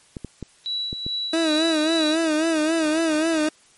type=clicks; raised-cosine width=3 ms; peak=-18 dBFS; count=5; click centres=0.168 / 0.247 / 0.427 / 0.929 / 1.065 s
type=tone with tremolo; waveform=sine; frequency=3925 Hz; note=B7; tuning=11 cents flat; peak=-23 dBFS; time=0.66-2.15 s; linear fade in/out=0 ms; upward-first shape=sine; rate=2.4 Hz; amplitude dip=50%
type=tone with vibrato; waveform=30% pulse; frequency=317.4 Hz; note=D#4; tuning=35 cents sharp; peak=-16 dBFS; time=1.33-3.49 s; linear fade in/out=5 ms; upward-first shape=sine; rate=3.7 Hz; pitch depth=77 cents each way
effects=white hiss -55 dBFS RMS until 3.77 s + MP3 48 kbps